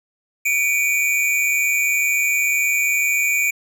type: tone pair together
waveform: square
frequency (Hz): 2291 / 2431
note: D7 / D#7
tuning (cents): -44 / -41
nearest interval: minor second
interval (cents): 103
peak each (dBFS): -20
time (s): 0.45-3.51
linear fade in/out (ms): 10
effects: none